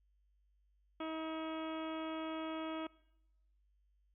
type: harmonic tone with a mistuned harmonic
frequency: 318.6 Hz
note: D#4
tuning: 41 cents sharp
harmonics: 1 / 2 / 3 / 4 / 5 / 6 / 7 / 8 / 9 / 10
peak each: -41 / -45 / -49 / -47 / -58 / -61 / -55 / -58 / -58 / -55 dBFS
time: 1-2.87 s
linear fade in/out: 5 ms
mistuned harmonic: 10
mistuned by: +63 cents
effects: noise-tail reverb RT60 0.9 s tail -22 dB re dry + added 50 Hz sine -70 dBFS peak until 4.14 s